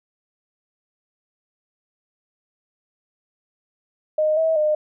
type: tone with pitch steps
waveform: sine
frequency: 617 / 644 / 609 Hz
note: D#5 / E5 / D#5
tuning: -15 / -41 / -37 cents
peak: -16 dBFS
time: 4.18-4.75 s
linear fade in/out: 5 ms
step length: 190 ms
effects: none